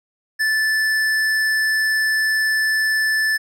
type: tone with tanh clipping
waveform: sine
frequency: 1751 Hz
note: A6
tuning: 9 cents flat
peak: -18 dBFS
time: 0.39-3.38 s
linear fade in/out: 20 ms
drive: 14 dB
effects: none